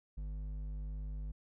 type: tone with hard clipping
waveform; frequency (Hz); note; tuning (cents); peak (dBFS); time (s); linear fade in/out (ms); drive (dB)
sine; 50.9; G#1; -34; -40; 0.17-1.32; 10; 7
effects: none